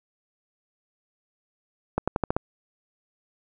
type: accelerating click train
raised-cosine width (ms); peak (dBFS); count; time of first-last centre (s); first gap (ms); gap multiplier
1; -9; 6; 1.98-2.365; 96; 0.89
effects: none